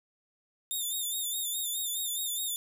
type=tone with vibrato; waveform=5% pulse; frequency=3618 Hz; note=A7; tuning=48 cents sharp; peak=-24 dBFS; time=0.71-2.56 s; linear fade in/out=0 ms; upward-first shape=sine; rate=4.8 Hz; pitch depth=72 cents each way; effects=none